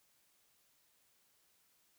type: silence
effects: white hiss -73 dBFS RMS until 1.98 s